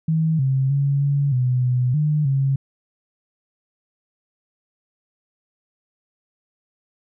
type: tone with pitch steps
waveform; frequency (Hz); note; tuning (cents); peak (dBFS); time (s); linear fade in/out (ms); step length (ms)
sine; 160 / 133.5 / 140.1 / 141.5 / 126 / 125.2 / 150.9 / 136.2; D#3 / C3 / C#3 / C#3 / B2 / B2 / D3 / C#3; +49 / +35 / +19 / +36 / +35 / +24 / +47 / -30; -16; 0.08-2.56; 5; 310
effects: none